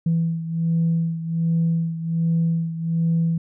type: beating tone pair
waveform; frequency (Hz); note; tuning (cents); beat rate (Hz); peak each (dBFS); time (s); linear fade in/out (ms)
sine; 165.1 / 166.4; E3 / E3; +3 / +17; 1.3; -19 / -24; 0.06-3.38; 5
effects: tanh soft clip ceiling -13 dBFS